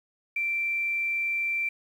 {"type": "tone with quantisation", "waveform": "sine", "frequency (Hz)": 2349, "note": "D7", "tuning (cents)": 0, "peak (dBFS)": -25, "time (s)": [0.36, 1.69], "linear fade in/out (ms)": 5, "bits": 9, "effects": []}